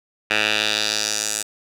10% pulse tone with band-pass filter sweep, 106.6 Hz, G#2, 46 cents sharp, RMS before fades -22 dBFS, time 0.3-1.43 s, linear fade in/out 10 ms, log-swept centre 2400 to 8100 Hz, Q 2, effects none

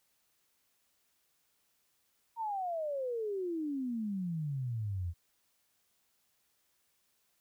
sine exponential sweep, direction down, 937 to 82 Hz, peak -33 dBFS, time 2.36-5.14 s, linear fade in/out 50 ms, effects white hiss -75 dBFS RMS until 7.4 s

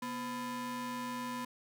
45% pulse ring-modulated tone, 379 Hz, F#4, 42 cents sharp, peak -34 dBFS, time 0.02-1.45 s, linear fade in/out 5 ms, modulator 622 Hz, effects none

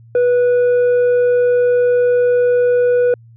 sine tone with tanh clipping, 490 Hz, B4, 14 cents flat, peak -11 dBFS, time 0.15-3.14 s, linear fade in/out 2 ms, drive 4 dB, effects added 115 Hz sine -40 dBFS peak until 3.36 s

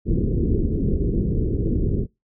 pink low-pass noise, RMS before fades -21 dBFS, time 0.05-2.07 s, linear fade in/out 50 ms, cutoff 430 Hz, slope 48 dB/octave, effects noise-tail reverb RT60 0.2 s tail -22 dB re dry

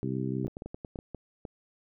harmonic tone, 65.1 Hz, C2, 8 cents flat, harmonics 2 / 3 / 4 / 5 / 6, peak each -33 / -35 / -36 / -37 / -38 dBFS, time 0.03-0.47 s, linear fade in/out 0 ms
clicks, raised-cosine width 2 ms, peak -25 dBFS, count 11, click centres 0.448 / 0.48 / 0.569 / 0.621 / 0.66 / 0.745 / 0.848 / 0.958 / 0.989 / 1.147 / 1.452 s
effects none

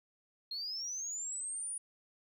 sine linear sweep, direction up, 4186 to 9720 Hz, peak -36 dBFS, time 0.51-1.78 s, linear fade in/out 5 ms, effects tanh soft clip ceiling -33 dBFS

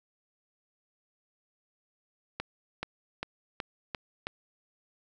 accelerating click train, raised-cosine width 0.3 ms, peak -17 dBFS, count 6, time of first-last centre 2.4-4.269 s, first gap 430 ms, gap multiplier 0.93, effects none

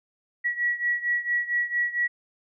sine beating tone pair, 1926 / 1930.4 Hz, B6 / B6, -44 / -40 cents, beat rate 4.4 Hz, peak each -25 / -28 dBFS, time 0.44-2.08 s, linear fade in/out 20 ms, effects none

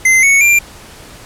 square tone with pitch steps, 2069 / 2217 / 2377 Hz, C7 / C#7 / D7, -20 / 0 / +20 cents, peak -7 dBFS, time 0.05-0.59 s, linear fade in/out 5 ms, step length 180 ms, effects pink hiss -36 dBFS RMS until 1.25 s + low-pass 12000 Hz 12 dB/octave

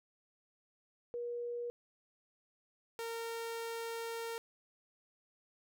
sine / sawtooth tone pair in turn, 478.7 / 459.7 Hz, A#4 / A#4, +46 / -24 cents, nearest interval minor second, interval 70 cents, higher first, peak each -37 / -35 dBFS, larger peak second, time 1.14-1.7 / 2.99-4.38 s, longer second, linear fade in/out 0 ms, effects none

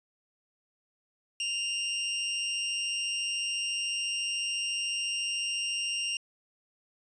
sawtooth tone with amplitude modulation, 2794 Hz, F7, in tune, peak -24 dBFS, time 1.4-6.17 s, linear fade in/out 2 ms, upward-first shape sine, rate 214 Hz, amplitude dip 45%, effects resampled to 22050 Hz

